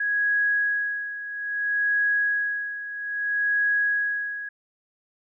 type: tone with tremolo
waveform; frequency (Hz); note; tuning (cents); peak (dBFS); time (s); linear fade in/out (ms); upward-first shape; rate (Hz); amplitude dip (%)
sine; 1661.2; G#6; 0; -19; 0-4.49; 5; sine; 0.61; 75
effects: none